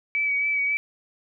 sine tone with vibrato, 2283 Hz, D7, 50 cents flat, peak -21 dBFS, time 0.15-0.77 s, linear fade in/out 0 ms, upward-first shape sine, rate 3.7 Hz, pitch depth 24 cents each way, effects none

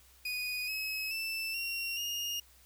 30% pulse tone with pitch steps, 2479 / 2565 / 2654 / 2746 / 2841 Hz, D#7 / E7 / E7 / F7 / F7, -7 / -48 / +11 / -30 / +29 cents, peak -31 dBFS, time 0.25-2.4 s, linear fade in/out 5 ms, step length 430 ms, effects added 63 Hz sine -63 dBFS peak until 2.65 s + white hiss -62 dBFS RMS until 2.65 s

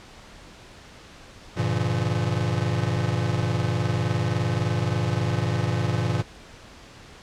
square chord, G diminished seventh, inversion none, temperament just, 98 / 117.6 / 141.12 / 169.34 Hz, G2 / Bb2 / Db3 / Fb3, 0 / +16 / +31 / +47 cents, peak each -29 / -26 / -31 / -30 dBFS, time 1.56-6.23 s, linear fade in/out 20 ms, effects pink hiss -46 dBFS RMS until 7.22 s + low-pass 6000 Hz 12 dB/octave

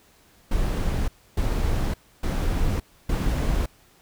brown noise bursts, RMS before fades -23 dBFS, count 4, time 0.51-3.66 s, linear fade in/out 5 ms, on 570 ms, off 290 ms, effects pink hiss -57 dBFS RMS until 4.01 s

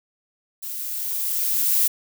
violet noise with level ramp, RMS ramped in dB -32 to -18 dBFS, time 0.62-1.88 s, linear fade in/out 10 ms, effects none

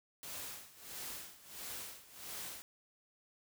white noise with tremolo, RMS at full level -44 dBFS, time 0.23-2.62 s, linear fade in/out 0 ms, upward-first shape sine, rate 1.5 Hz, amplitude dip 85%, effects none

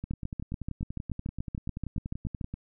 two click trains, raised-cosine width 5 ms, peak -23 / -20 dBFS, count 27 / 17, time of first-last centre 0.04-2.54 / 0.11-2.412 s, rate 10.4 / 6.95 Hz, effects none

